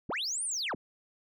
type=linear two-way sweep; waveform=sine; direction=up then down; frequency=62.6 to 9650 to 62.6 Hz; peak=-29 dBFS; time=0.09-0.75 s; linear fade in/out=5 ms; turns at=0.44 s; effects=tanh soft clip ceiling -29 dBFS